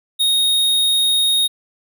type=tone; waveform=square; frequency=3729 Hz; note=A#7; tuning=in tune; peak=-14 dBFS; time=0.19-1.48 s; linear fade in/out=20 ms; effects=none